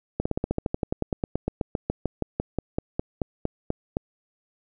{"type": "slowing click train", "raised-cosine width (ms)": 2, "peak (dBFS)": -11, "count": 29, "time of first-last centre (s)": [0.2, 3.969], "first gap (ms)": 55, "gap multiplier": 1.06, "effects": []}